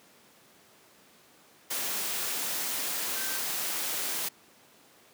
sine tone in noise, 1554 Hz, G6, 16 cents flat, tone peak -40 dBFS, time 3.15-3.38 s, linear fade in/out 10 ms, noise white, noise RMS -32 dBFS, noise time 1.7-4.29 s, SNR -11 dB, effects pink hiss -58 dBFS RMS until 5.13 s + high-pass 200 Hz 12 dB/octave

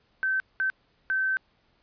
sine tone bursts at uneven times, 1543 Hz, G6, 28 cents flat, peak -23 dBFS, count 3, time 0.23-0.4 / 0.6-0.7 / 1.1-1.37 s, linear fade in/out 0 ms, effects pink hiss -67 dBFS RMS until 1.82 s + resampled to 11025 Hz

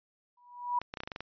sine tone with exponential growth, 974 Hz, B5, 24 cents flat, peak -24 dBFS, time 0.37-0.79 s, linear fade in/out 5 ms, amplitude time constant 91 ms
clicks, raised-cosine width 0.3 ms, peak -22 dBFS, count 9, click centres 0.816 / 0.939 / 0.972 / 1.004 / 1.035 / 1.075 / 1.118 / 1.161 / 1.206 s
effects resampled to 11025 Hz

